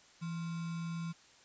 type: tone with sample-and-hold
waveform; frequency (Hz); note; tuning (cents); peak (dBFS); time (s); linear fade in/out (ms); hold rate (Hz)
sine; 166.9; E3; +22; -36; 0.21-1.13; 20; 1225
effects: white hiss -61 dBFS RMS until 1.44 s + resampled to 16000 Hz